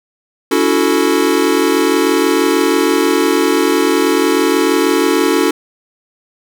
square chord, F# minor seventh, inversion second, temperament equal with one note detuned, 283.5 / 329.6 / 370 / 440 Hz, C#4 / E4 / F#4 / A4, +39 / 0 / 0 / 0 cents, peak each -17 dBFS, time 0.51-5.51 s, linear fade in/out 5 ms, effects none

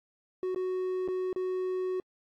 triangle tone with dropouts, 370 Hz, F#4, in tune, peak -27 dBFS, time 0.43-2 s, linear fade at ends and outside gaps 1 ms, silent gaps 0.547-0.56 / 1.078-1.085 / 1.329-1.361 s, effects AAC 64 kbps

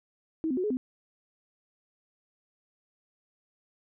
sine tone with pitch steps, 320.2 / 257 / 366.7 / 422.2 / 255.1 Hz, D#4 / C4 / F#4 / G#4 / C4, +50 / -31 / -15 / +29 / -44 cents, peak -26 dBFS, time 0.44-0.77 s, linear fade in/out 0 ms, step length 66 ms, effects none

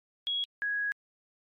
sine tone pair in turn, 3322 / 1661 Hz, G#7 / G#6, 0 / 0 cents, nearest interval octave, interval 1200 cents, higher first, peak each -28 dBFS, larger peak neither, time 0.27-0.44 / 0.62-0.92 s, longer second, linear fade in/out 0 ms, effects MP3 64 kbps

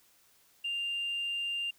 sine tone, 2794 Hz, F7, in tune, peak -30 dBFS, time 0.64-1.71 s, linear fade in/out 10 ms, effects tanh soft clip ceiling -28 dBFS + white hiss -65 dBFS RMS until 1.78 s

